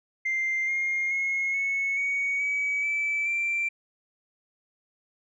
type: tone with pitch steps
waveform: sine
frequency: 2093 / 2128 / 2164 / 2201 / 2238 / 2276 / 2314 / 2353 Hz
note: C7 / C7 / C#7 / C#7 / C#7 / C#7 / D7 / D7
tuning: 0 / +29 / -42 / -13 / +16 / +45 / -26 / +3 cents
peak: -23 dBFS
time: 0.25-3.69 s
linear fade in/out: 10 ms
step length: 430 ms
effects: tanh soft clip ceiling -21 dBFS